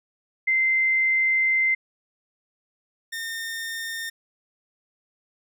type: tone pair in turn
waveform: sine / sawtooth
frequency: 2078 / 1822.4 Hz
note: C7 / A#6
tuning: -12 / -40 cents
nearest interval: major second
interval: 228 cents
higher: first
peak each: -18 / -26 dBFS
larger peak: first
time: 0.47-1.75 / 3.12-4.1 s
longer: first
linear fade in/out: 10 ms
effects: none